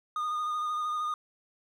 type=tone with vibrato; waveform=triangle; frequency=1226 Hz; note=D#6; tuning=26 cents flat; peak=-27 dBFS; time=0.16-1.14 s; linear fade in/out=2 ms; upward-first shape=sine; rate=13 Hz; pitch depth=24 cents each way; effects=none